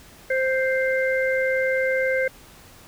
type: harmonic tone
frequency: 523.3 Hz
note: C5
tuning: in tune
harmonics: 1 / 3 / 4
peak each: -21 / -26 / -27 dBFS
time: 0.3-2.28 s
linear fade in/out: 5 ms
effects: pink hiss -48 dBFS RMS until 2.87 s